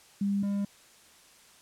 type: tone pair in turn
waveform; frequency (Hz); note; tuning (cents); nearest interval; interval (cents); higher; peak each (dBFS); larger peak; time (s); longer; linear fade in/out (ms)
sine / triangle; 200 / 200.9; G3 / G3; +35 / +43; unison; 8; second; -25; neither; 0.21-0.43 / 0.43-0.65; neither; 5
effects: white hiss -57 dBFS RMS until 1.61 s + low-pass 10000 Hz 12 dB/octave